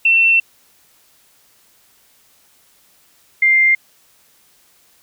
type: tone pair in turn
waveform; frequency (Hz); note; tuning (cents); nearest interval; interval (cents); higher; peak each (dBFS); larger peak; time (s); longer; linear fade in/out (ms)
sine; 2696 / 2101; E7 / C7; +38 / +7; major third; 431; first; -9; neither; 0.05-0.4 / 3.42-3.75; first; 5
effects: white hiss -54 dBFS RMS until 5.02 s